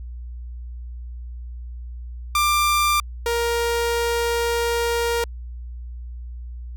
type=tone pair in turn; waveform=sawtooth; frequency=1187 / 469.3 Hz; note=D6 / A#4; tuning=+18 / +12 cents; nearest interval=octave + major third; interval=1606 cents; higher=first; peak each=-13 / -16 dBFS; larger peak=first; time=2.35-3 / 3.26-5.24 s; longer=second; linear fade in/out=2 ms; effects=added 60 Hz sine -31 dBFS peak until 6.76 s

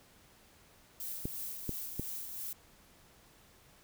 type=noise with tremolo; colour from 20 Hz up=violet; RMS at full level=-40 dBFS; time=1-2.53 s; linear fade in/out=2 ms; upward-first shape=sine; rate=2.9 Hz; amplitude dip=40%
type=clicks; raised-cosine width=3 ms; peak=-22 dBFS; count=3; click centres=1.255 / 1.693 / 1.996 s
effects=pink hiss -62 dBFS RMS until 3.83 s

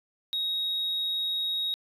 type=tone; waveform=sine; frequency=3777 Hz; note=A#7; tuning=22 cents sharp; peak=-25 dBFS; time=0.33-1.74 s; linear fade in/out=0 ms; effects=tanh soft clip ceiling -24 dBFS

